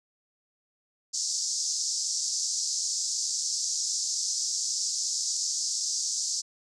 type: band-pass noise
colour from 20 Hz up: pink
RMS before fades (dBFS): -30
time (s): 1.13-6.42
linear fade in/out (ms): 20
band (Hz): 4900 to 7500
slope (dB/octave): 48
effects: none